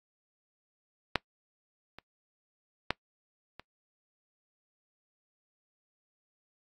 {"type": "clicks", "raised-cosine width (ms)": 0.3, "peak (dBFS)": [-8, -28, -10, -27], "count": 4, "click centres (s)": [1.157, 1.986, 2.906, 3.596], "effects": ["noise-tail reverb RT60 0.1 s tail -23 dB re dry", "AAC 64 kbps"]}